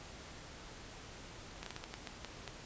slowing click train, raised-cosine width 0.2 ms, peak -25 dBFS, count 9, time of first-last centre 1.63-2.477 s, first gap 33 ms, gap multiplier 1.32, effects pink hiss -51 dBFS RMS until 2.65 s + resampled to 16000 Hz

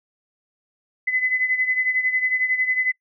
sine beating tone pair, 2018 / 2029 Hz, B6 / B6, +37 / +46 cents, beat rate 11 Hz, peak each -20 / -25 dBFS, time 1.07-2.92 s, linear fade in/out 10 ms, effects noise-tail reverb RT60 0.1 s tail -22 dB re dry

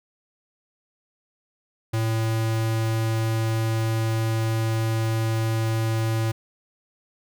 square tone, 112.1 Hz, A2, 33 cents sharp, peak -22 dBFS, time 1.93-6.32 s, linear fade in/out 10 ms, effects none

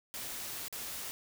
white noise with dropouts, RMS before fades -41 dBFS, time 0.14-1.11 s, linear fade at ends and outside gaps 0 ms, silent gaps 0.682-0.726 s, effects none

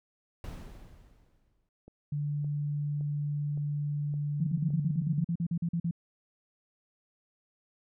brown noise with exponential decay, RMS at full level -37 dBFS, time 0.44-1.69 s, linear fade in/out 1 ms, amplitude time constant 270 ms
click train, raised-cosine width 2 ms, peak -37 dBFS, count 6, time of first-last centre 1.88-4.705 s, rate 1.77 Hz
sine tone, 146.3 Hz, D3, 6 cents flat, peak -29 dBFS, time 2.12-5.24 s, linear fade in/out 5 ms
sine tone bursts, 169.1 Hz, E3, 44 cents sharp, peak -27 dBFS, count 14, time 4.4-5.911 s, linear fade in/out 5 ms, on 68 ms, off 43 ms
effects none

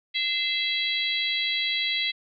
harmonic tone with a mistuned harmonic, 659.3 Hz, E5, in tune, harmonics 3 / 4 / 5 / 6 / 7, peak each -29 / -33 / -28 / -29 / -40 dBFS, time 0.14-2.12 s, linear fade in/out 20 ms, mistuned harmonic 3, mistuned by +69 cents, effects none

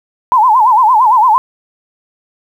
sine tone with vibrato, 938 Hz, A#5, 11 cents sharp, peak -5 dBFS, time 0.32-1.38 s, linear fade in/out 0 ms, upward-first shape sine, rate 8.8 Hz, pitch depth 190 cents each way, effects 7-bit

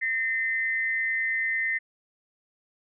sine tone pair together, 1829 / 2058 Hz, A#6 / C7, -33 / -29 cents, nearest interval major second, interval 204 cents, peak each -27 dBFS, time 0.01-1.79 s, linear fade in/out 20 ms, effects none

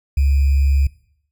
sine tone with sample-and-hold, 69.3 Hz, C#2, in tune, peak -12 dBFS, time 0.17-0.87 s, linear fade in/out 5 ms, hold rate 2450 Hz, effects noise-tail reverb RT60 0.7 s tail -21 dB re dry

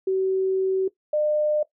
sine tone pair in turn, 380 / 603.2 Hz, F#4 / D5, +46 / +46 cents, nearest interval minor sixth, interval 800 cents, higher second, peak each -19 dBFS, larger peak neither, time 0.07-0.88 / 1.13-1.63 s, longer first, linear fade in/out 5 ms, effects noise-tail reverb RT60 0.1 s tail -17 dB re dry

